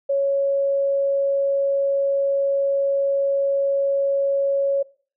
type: tone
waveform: sine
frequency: 554.4 Hz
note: C#5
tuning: in tune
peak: -17 dBFS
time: 0.09-4.83 s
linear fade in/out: 10 ms
effects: noise-tail reverb RT60 0.4 s tail -20 dB re dry